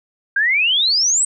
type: exponential sweep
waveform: sine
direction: up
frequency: 1568 to 8300 Hz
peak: -13 dBFS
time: 0.36-1.25 s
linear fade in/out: 5 ms
effects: none